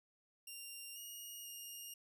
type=tone with pitch steps; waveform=10% pulse; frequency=2785 / 2870 / 2836 Hz; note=F7 / F7 / F7; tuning=-5 / +47 / +26 cents; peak=-40 dBFS; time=0.47-1.94 s; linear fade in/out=5 ms; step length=490 ms; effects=none